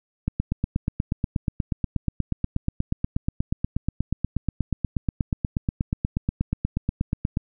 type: click train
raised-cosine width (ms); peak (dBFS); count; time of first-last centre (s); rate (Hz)
5; -10; 60; 0.28-7.371; 8.32
effects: none